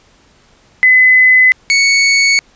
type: tone pair in turn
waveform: sine / sawtooth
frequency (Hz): 2020 / 2221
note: B6 / C#7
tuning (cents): +39 / +3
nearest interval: major second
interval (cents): 164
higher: second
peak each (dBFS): -4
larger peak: neither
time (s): 0.83-1.52 / 1.7-2.39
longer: neither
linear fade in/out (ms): 0
effects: pink hiss -49 dBFS RMS until 2.55 s + resampled to 16000 Hz